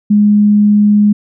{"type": "tone", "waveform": "sine", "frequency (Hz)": 207.7, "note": "G#3", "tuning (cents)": 0, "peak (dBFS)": -5, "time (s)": [0.1, 1.13], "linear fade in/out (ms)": 10, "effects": []}